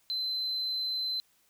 sine tone, 4064 Hz, B7, 49 cents sharp, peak -28 dBFS, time 0.1-1.2 s, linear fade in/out 0 ms, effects tanh soft clip ceiling -27 dBFS + white hiss -68 dBFS RMS until 1.49 s

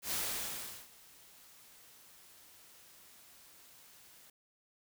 white noise with ADSR envelope, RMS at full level -35 dBFS, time 0.02-4.3 s, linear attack 100 ms, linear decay 750 ms, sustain -24 dB, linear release 4 ms, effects none

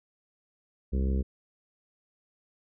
harmonic tone, 66.2 Hz, C2, 21 cents sharp, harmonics 1 / 2 / 3 / 4 / 5 / 6 / 7 / 8, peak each -25 / -39 / -33 / -42 / -42 / -41 / -44 / -49 dBFS, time 0.92-1.23 s, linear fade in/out 20 ms, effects none

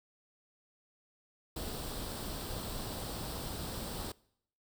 pink noise with comb filter, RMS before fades -40 dBFS, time 1.56-4.12 s, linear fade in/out 5 ms, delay 0.23 ms, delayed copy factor +0.55, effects noise-tail reverb RT60 0.7 s tail -23 dB re dry

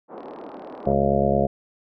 pink band-pass noise, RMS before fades -38 dBFS, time 0.08-0.95 s, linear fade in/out 50 ms, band 250 to 1000 Hz, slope 24 dB/octave
click train, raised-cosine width 0.3 ms, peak -34 dBFS, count 27, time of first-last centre 0.18-0.855 s, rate 38.5 Hz
harmonic tone, 69.2 Hz, C#2, 2 cents flat, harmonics 1 / 2 / 3 / 5 / 6 / 7 / 8 / 9 / 10, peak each -30 / -27 / -24 / -30 / -26 / -30 / -24 / -26 / -24 dBFS, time 0.86-1.47 s, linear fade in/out 10 ms
effects none

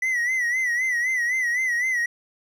triangle tone with vibrato, 1975.5 Hz, B6, in tune, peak -19 dBFS, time 0.02-2.06 s, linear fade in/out 5 ms, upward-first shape sine, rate 3.9 Hz, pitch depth 90 cents each way, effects none

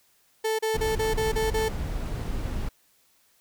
35% pulse tone bursts, 440 Hz, A4, in tune, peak -22 dBFS, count 7, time 0.44-1.688 s, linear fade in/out 10 ms, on 150 ms, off 33 ms
brown noise, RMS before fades -30 dBFS, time 0.74-2.69 s, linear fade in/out 5 ms
effects white hiss -64 dBFS RMS until 3.4 s

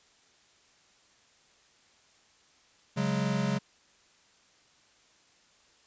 square chord, C# suspended fourth, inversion none, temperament equal, 138.59 / 185 / 207.7 Hz, C#3 / F#3 / G#3, 0 / 0 / 0 cents, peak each -32 dBFS, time 2.96-3.59 s, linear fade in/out 20 ms, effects white hiss -63 dBFS RMS until 5.86 s + resampled to 16000 Hz

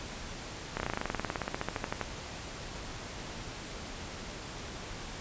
slowing click train, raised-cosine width 0.5 ms, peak -16 dBFS, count 24, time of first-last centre 0.77-2.013 s, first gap 30 ms, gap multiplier 1.05, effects pink hiss -42 dBFS RMS until 5.2 s + resampled to 16000 Hz

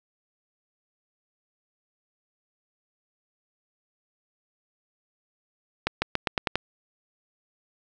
accelerating click train, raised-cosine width 0.3 ms, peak -7 dBFS, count 7, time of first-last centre 5.87-6.556 s, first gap 150 ms, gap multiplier 0.89, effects none

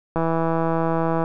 click train, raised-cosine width 1 ms, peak -9 dBFS, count 178, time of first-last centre 0.16-1.239 s, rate 164 Hz, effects none

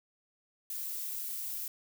violet noise, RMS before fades -38 dBFS, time 0.7-1.68 s, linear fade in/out 2 ms, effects none

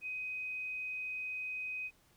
sine tone, 2512 Hz, D#7, 16 cents sharp, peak -37 dBFS, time 0.01-1.91 s, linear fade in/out 50 ms, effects pink hiss -68 dBFS RMS until 2.16 s

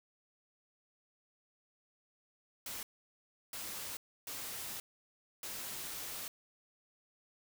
white noise bursts at uneven times, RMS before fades -43 dBFS, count 4, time 2.66-2.83 / 3.53-3.97 / 4.27-4.8 / 5.43-6.28 s, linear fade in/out 2 ms, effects none

